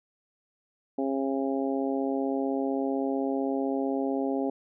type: harmonic tone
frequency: 135.7 Hz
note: C#3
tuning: 36 cents flat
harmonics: 2 / 3 / 4 / 5 / 6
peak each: -28 / -32 / -34 / -36 / -38 dBFS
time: 0.98-4.5 s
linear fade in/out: 5 ms
effects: none